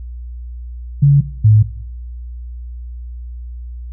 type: tone pair in turn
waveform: sine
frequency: 141.9 / 107.52 Hz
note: C#3 / A2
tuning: +41 / -39 cents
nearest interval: perfect fourth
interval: 480 cents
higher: first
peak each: -5 dBFS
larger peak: neither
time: 1.02-1.21 / 1.44-1.63 s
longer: neither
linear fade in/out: 10 ms
effects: noise-tail reverb RT60 0.8 s tail -18 dB re dry + added 60 Hz sine -26 dBFS peak until 3.92 s